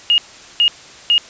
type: tone bursts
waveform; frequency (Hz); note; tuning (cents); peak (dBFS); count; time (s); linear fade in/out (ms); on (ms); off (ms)
sine; 2857; F7; +39; -9; 3; 0.1-1.18; 0; 80; 420
effects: white hiss -39 dBFS RMS until 1.29 s + resampled to 16000 Hz